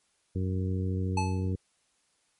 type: harmonic tone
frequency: 93.4 Hz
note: F#2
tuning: 17 cents sharp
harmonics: 1 / 2 / 3 / 4 / 5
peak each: -28 / -34 / -38 / -40 / -42 dBFS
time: 0.35-1.56 s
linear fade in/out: 10 ms
type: tone with exponential decay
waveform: square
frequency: 865 Hz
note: A5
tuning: 30 cents flat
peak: -26 dBFS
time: 1.17-1.53 s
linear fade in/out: 5 ms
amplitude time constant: 77 ms
effects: white hiss -71 dBFS RMS until 2.39 s + MP3 48 kbps